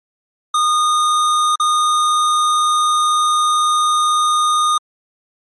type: tone with dropouts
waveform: square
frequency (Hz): 1227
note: D#6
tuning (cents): -25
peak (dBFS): -13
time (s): 0.54-4.78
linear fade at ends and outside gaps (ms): 5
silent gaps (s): 1.558-1.598
effects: MP3 48 kbps